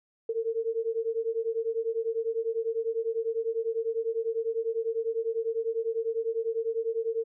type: beating tone pair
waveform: sine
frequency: 449.1 / 459.1 Hz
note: A4 / A#4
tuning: +35 / -26 cents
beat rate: 10 Hz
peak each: -30 dBFS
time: 0.29-7.24 s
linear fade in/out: 5 ms
effects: none